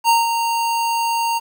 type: tone with ADSR envelope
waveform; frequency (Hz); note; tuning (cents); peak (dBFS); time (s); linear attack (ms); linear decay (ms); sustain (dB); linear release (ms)
square; 925; A#5; -14; -11; 0.04-1.4; 49; 170; -7; 28
effects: 8-bit